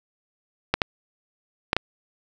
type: clicks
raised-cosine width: 0.3 ms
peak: -3 dBFS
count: 4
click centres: 0.74 / 0.818 / 1.731 / 1.766 s
effects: none